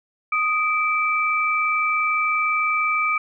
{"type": "tone pair together", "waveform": "sine", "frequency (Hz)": [1244.5, 2327], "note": ["D#6", "D7"], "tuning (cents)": [0, -17], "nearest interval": "major seventh", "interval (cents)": 1083, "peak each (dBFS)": -21, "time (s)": [0.32, 3.18], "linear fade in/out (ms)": 5, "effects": []}